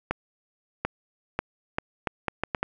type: accelerating click train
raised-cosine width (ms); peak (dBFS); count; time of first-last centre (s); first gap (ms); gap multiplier
0.5; -10; 9; 0.11-2.63; 740; 0.73
effects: none